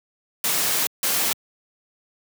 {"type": "noise bursts at uneven times", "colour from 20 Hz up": "white", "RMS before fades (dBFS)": -22, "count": 2, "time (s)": [[0.44, 0.87], [1.03, 1.33]], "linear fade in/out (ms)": 2, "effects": ["high-pass 150 Hz 12 dB/octave"]}